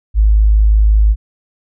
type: tone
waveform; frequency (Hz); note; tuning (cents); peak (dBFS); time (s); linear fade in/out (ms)
sine; 52.8; G#1; +29; -6; 0.14-1.16; 50
effects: none